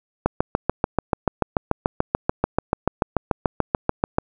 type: click train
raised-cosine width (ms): 1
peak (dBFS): -3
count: 28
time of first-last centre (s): 0.26-4.184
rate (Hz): 6.88
effects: none